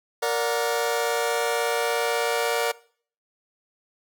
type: chord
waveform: sawtooth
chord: Bb augmented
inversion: none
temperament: just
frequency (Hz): 466.2 / 582.7 / 728.4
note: Bb4 / D5 / F#5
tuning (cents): 0 / -14 / -27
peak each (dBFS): -21 / -24 / -25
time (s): 0.22-2.72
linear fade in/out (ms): 10
effects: noise-tail reverb RT60 0.5 s tail -21 dB re dry